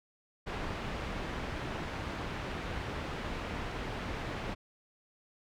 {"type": "low-pass noise", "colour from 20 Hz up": "pink", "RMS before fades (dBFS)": -38, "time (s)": [0.46, 4.55], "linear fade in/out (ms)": 20, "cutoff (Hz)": 2700, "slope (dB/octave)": 12, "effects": []}